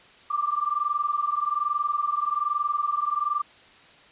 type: tone pair together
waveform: sine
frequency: 1170.8 / 1192 Hz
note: D6 / D6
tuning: -6 / +25 cents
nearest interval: unison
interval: 31 cents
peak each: -26 dBFS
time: 0.3-3.42 s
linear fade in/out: 10 ms
effects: white hiss -52 dBFS RMS until 4.11 s + resampled to 8000 Hz